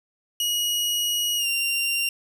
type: tone with pitch glide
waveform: sawtooth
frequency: 2900 to 2774 Hz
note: F#7 to F7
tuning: -35 to -12 cents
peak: -19 dBFS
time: 0.4-2.09 s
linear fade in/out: 2 ms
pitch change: -77 cents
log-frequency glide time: 1.37-1.47 s
effects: none